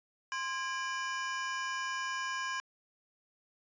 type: ring-modulated tone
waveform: 35% pulse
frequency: 1340 Hz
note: E6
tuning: 28 cents sharp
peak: -29 dBFS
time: 0.32-2.6 s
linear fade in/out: 0 ms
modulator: 295 Hz
effects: resampled to 16000 Hz